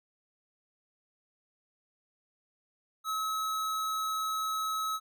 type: tone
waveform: square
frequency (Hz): 1287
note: E6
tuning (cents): -42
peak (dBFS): -31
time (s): 3.04-5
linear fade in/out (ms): 50
effects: none